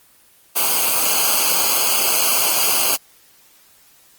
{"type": "noise with comb filter", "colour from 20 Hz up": "white", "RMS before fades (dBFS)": -17, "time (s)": [0.55, 2.97], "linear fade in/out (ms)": 20, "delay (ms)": 0.54, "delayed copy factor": -0.95, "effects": ["white hiss -52 dBFS RMS until 4.18 s", "Opus 24 kbps"]}